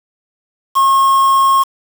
triangle tone with quantisation, 1081 Hz, C#6, 44 cents flat, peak -6 dBFS, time 0.75-1.64 s, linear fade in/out 20 ms, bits 4, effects none

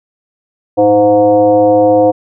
sine tone with frequency modulation, 517 Hz, C5, 21 cents flat, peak -5 dBFS, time 0.77-2.12 s, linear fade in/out 20 ms, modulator 204 Hz, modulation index 0.99, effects none

